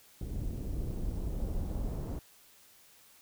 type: noise with low-pass filter sweep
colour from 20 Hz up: brown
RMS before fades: -35 dBFS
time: 0.21-2.19 s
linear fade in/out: 2 ms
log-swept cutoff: 340 to 810 Hz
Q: 0.78
effects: white hiss -60 dBFS RMS until 3.21 s